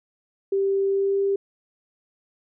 sine tone with pitch glide, 392 to 395.4 Hz, G4 to G4, 0 to +15 cents, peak -19 dBFS, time 0.52-1.36 s, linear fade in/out 5 ms, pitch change +15 cents, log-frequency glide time 0.88-1.21 s, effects none

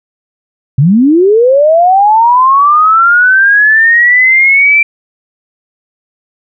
sine linear sweep, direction up, 123.47 to 2356 Hz, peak -3 dBFS, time 0.78-4.83 s, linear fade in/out 5 ms, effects none

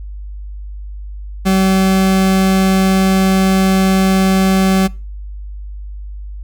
40% pulse tone, 190.4 Hz, F#3, 50 cents sharp, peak -9 dBFS, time 1.45-4.88 s, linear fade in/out 20 ms, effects noise-tail reverb RT60 0.3 s tail -23 dB re dry + added 50 Hz sine -25 dBFS peak until 6.43 s

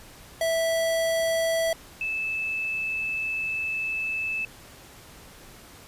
square / sine tone pair in turn, 657 / 2622 Hz, E5 / E7, -6 / -10 cents, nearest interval 2 octaves, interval 2396 cents, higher second, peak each -23 / -26 dBFS, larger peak first, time 0.41-1.73 / 2.01-4.45 s, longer second, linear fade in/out 2 ms, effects pink hiss -48 dBFS RMS until 5.87 s + resampled to 32000 Hz

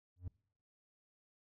triangle tone with exponential growth, 89.4 Hz, F2, 41 cents sharp, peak -34 dBFS, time 0.16-0.28 s, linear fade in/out 5 ms, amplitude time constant 25 ms, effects noise-tail reverb RT60 0.6 s tail -25 dB re dry

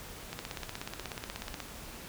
click train, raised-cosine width 0.2 ms, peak -20 dBFS, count 22, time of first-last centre 0.33-1.603 s, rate 16.5 Hz, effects pink hiss -46 dBFS RMS until 2.08 s

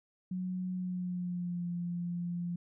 sine tone with pitch glide, 183.4 to 174.01 Hz, F#3 to F3, -15 to -6 cents, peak -33 dBFS, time 0.31-2.56 s, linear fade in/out 5 ms, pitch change -91 cents, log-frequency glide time 0.73-1.67 s, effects none

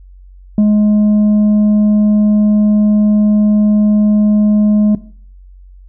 sine tone with tanh clipping, 210 Hz, G#3, 19 cents sharp, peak -7 dBFS, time 0.58-4.95 s, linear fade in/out 2 ms, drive 3 dB, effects noise-tail reverb RT60 0.5 s tail -18 dB re dry + added 46 Hz sine -35 dBFS peak until 5.88 s

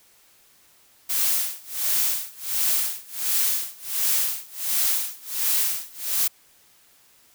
blue noise with tremolo, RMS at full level -21 dBFS, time 1.09-6.28 s, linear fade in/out 10 ms, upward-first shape sine, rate 1.4 Hz, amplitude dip 95%, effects white hiss -57 dBFS RMS until 7.34 s

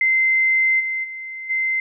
sine tone with level steps, 2074 Hz, C7, 16 cents flat, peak -14 / -21 / -29 / -18 dBFS, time 0.01-1.8 s, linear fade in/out 2 ms, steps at 0.79 / 1.03 / 1.49 s, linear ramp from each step 20 ms, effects none

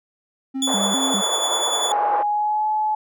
triangle tone with vibrato, 230.6 Hz, A#3, 19 cents flat, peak -21 dBFS, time 0.54-1.22 s, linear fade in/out 20 ms, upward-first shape square, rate 2.5 Hz, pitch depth 250 cents each way
25% pulse tone with tremolo, 3447 Hz, A7, 36 cents flat, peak -15 dBFS, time 0.62-1.92 s, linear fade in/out 2 ms, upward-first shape sine, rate 10 Hz, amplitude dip 45%
white band-pass noise, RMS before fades -26 dBFS, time 0.67-2.23 s, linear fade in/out 5 ms, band 460 to 1100 Hz, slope 24 dB/octave
sine tone with pitch glide, 828 to 856.7 Hz, G#5 to A5, -5 to -46 cents, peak -18 dBFS, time 1.91-2.95 s, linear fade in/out 5 ms, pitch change +59 cents, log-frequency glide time 2.22-2.67 s
effects none

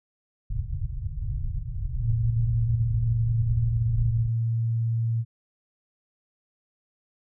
pink low-pass noise, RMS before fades -29 dBFS, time 0.5-4.29 s, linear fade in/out 10 ms, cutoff 140 Hz, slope 96 dB/octave
sine tone, 114.7 Hz, A#2, 28 cents flat, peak -22 dBFS, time 1.99-5.25 s, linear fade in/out 50 ms
effects none

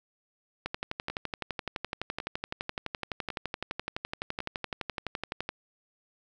two click trains, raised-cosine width 0.3 ms, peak -19 / -16 dBFS, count 4 / 58, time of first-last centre 1.1-4.404 / 0.66-5.491 s, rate 0.908 / 11.8 Hz, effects none

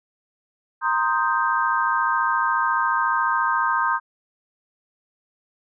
sine chord, C minor seventh, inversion third, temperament equal, 932.3 / 1046.5 / 1244.5 / 1568 Hz, Bb5 / C6 / Eb6 / G6, 0 / 0 / 0 / 0 cents, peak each -24 dBFS, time 0.81-4 s, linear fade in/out 50 ms, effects none

